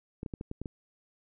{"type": "clicks", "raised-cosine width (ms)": 3, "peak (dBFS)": -24, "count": 7, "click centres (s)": [0.231, 0.262, 0.338, 0.411, 0.514, 0.616, 0.658], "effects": []}